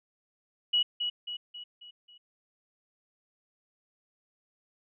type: tone with echo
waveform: sine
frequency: 2924 Hz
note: F#7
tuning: 21 cents flat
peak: -22 dBFS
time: 0.73-0.83 s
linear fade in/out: 10 ms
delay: 270 ms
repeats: 5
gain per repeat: -6 dB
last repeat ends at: 2.18 s
effects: none